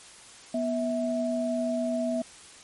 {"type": "tone pair together", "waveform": "sine", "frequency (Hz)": [244.2, 652], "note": ["B3", "E5"], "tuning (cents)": [-19, -19], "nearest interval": "octave + perfect fourth", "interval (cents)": 1700, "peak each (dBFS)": -28, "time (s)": [0.54, 2.22], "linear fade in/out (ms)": 5, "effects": ["white hiss -49 dBFS RMS until 2.63 s", "MP3 48 kbps"]}